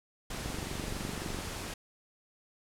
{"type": "noise", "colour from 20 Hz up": "pink", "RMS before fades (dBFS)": -39, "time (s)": [0.3, 1.74], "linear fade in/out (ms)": 5}
{"type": "click train", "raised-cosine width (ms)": 3, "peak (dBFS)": -26, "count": 23, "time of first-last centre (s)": [0.46, 1.388], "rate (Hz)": 23.7}
{"effects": ["low-pass 11000 Hz 12 dB/octave"]}